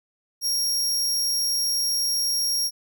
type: tone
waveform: sawtooth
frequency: 5588 Hz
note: F8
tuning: in tune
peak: -19 dBFS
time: 0.41-2.71 s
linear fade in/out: 50 ms
effects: none